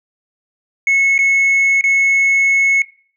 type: tone with dropouts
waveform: sine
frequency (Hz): 2192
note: C#7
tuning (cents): -20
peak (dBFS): -8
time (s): 0.87-2.82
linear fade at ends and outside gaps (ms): 2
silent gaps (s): 1.18-1.189 / 1.811-1.839
effects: noise-tail reverb RT60 0.5 s tail -21 dB re dry + tanh soft clip ceiling -9 dBFS